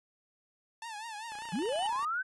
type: tone with vibrato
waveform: sawtooth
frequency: 879 Hz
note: A5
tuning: 2 cents flat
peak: -36 dBFS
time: 0.82-2.05 s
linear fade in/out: 2 ms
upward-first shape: triangle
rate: 5.1 Hz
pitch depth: 130 cents each way
type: tone with exponential growth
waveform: square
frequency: 2984 Hz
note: F#7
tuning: 14 cents sharp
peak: -35 dBFS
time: 1.08-1.87 s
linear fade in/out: 1 ms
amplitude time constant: 170 ms
type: click train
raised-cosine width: 0.5 ms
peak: -35 dBFS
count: 22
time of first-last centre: 1.32-2.027 s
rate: 29.7 Hz
type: linear sweep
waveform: sine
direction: up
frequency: 146.83 to 1568 Hz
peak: -30 dBFS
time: 1.52-2.23 s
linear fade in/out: 20 ms
effects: resampled to 24000 Hz